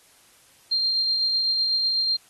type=tone with tremolo; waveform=sine; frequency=4186 Hz; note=C8; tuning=in tune; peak=-19 dBFS; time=0.71-2.17 s; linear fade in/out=10 ms; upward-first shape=sine; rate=8 Hz; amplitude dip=25%; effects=white hiss -56 dBFS RMS until 2.29 s + AAC 32 kbps